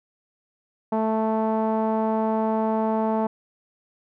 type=tone with low-pass filter; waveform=sawtooth; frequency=220 Hz; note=A3; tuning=in tune; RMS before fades=-23 dBFS; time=0.92-3.27 s; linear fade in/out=5 ms; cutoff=840 Hz; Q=3.2; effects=none